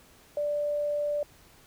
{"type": "tone", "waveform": "sine", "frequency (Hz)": 587.3, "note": "D5", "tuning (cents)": 0, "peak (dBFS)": -26, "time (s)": [0.37, 1.23], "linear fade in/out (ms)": 2, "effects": ["pink hiss -57 dBFS RMS until 1.66 s"]}